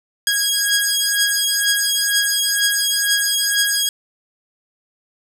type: beating tone pair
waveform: 10% pulse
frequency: 1644 / 1646.1 Hz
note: G#6 / G#6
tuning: -18 / -16 cents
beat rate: 2.1 Hz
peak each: -10 dBFS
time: 0.27-3.89 s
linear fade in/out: 2 ms
effects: none